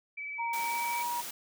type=tone with vibrato; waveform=sine; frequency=2300 Hz; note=D7; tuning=37 cents flat; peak=-36 dBFS; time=0.17-1.03 s; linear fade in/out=10 ms; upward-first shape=sine; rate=19 Hz; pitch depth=20 cents each way
type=tone with pitch glide; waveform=sine; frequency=932.3 to 955.2 Hz; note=A#5 to A#5; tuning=0 to +42 cents; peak=-31 dBFS; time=0.38-1.22 s; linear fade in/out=20 ms; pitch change=+42 cents; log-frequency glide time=0.58-1.08 s
type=high-pass noise; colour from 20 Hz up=white; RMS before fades=-40 dBFS; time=0.53-1.31 s; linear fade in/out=5 ms; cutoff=170 Hz; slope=12 dB/octave
effects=none